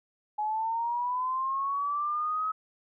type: linear sweep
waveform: sine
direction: up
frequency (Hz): 839 to 1282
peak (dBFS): -27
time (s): 0.38-2.52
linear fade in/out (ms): 10
effects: none